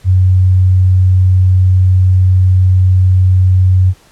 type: tone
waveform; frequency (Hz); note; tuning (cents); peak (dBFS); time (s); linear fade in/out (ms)
sine; 92.7; F#2; +4; -5; 0.04-3.94; 50
effects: pink hiss -46 dBFS RMS until 4.11 s + low-pass 11000 Hz 12 dB/octave